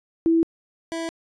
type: tone pair in turn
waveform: sine / 25% pulse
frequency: 329.6 / 329.6 Hz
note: E4 / E4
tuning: 0 / 0 cents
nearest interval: unison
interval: 0 cents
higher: neither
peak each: -15 / -23 dBFS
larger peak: first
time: 0.26-0.43 / 0.92-1.09 s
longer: neither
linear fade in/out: 0 ms
effects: resampled to 22050 Hz